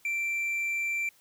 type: tone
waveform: triangle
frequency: 2349 Hz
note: D7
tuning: in tune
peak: -26 dBFS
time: 0.05-1.09 s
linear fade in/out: 2 ms
effects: white hiss -62 dBFS RMS until 1.2 s